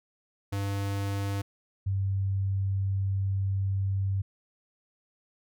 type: tone pair in turn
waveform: square / sine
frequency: 99.5 / 97.23 Hz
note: G2 / G2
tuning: +26 / -14 cents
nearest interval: unison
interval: 40 cents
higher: first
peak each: -29 / -25 dBFS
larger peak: second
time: 0.52-1.42 / 1.86-4.22 s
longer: second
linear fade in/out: 10 ms
effects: none